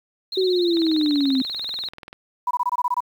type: tone with vibrato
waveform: sine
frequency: 3951 Hz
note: B7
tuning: in tune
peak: -26 dBFS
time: 0.32-1.89 s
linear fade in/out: 5 ms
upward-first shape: triangle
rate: 17 Hz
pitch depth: 170 cents each way
type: linear sweep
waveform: sine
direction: down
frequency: 381.1 to 257.6 Hz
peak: -17 dBFS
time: 0.37-1.42 s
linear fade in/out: 5 ms
type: click train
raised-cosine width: 0.3 ms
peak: -22 dBFS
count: 29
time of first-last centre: 0.77-2.129 s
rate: 20.6 Hz
type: tone bursts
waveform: sine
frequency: 982 Hz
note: B5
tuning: 10 cents flat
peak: -18 dBFS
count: 9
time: 2.47-3.005 s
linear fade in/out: 5 ms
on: 39 ms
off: 23 ms
effects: 8-bit